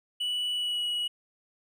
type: tone with pitch glide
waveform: triangle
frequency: 2953 to 2919 Hz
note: F#7 to F#7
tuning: -4 to -24 cents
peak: -26 dBFS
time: 0.2-1.08 s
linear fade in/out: 10 ms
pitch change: -20 cents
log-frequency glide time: 0.54-0.84 s
effects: none